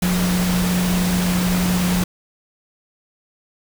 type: tone in noise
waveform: sine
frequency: 180 Hz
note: F#3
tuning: 47 cents flat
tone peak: -17 dBFS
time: 0.02-2.04 s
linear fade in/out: 5 ms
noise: pink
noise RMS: -24 dBFS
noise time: 0.02-2.04 s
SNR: +4 dB
effects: none